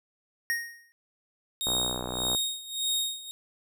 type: tone with exponential decay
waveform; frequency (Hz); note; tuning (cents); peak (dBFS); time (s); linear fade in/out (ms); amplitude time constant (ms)
square; 1864.7; A#6; 0; -24; 0.5-0.92; 0; 90
type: tone with tremolo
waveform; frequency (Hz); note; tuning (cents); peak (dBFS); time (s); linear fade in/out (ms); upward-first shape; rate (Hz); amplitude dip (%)
sawtooth; 3729; A#7; 0; -22; 1.61-3.31; 0; sine; 1.7; 85
type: click train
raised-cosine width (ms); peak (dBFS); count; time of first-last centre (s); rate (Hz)
1; -19; 43; 1.67-2.349; 61.9
effects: none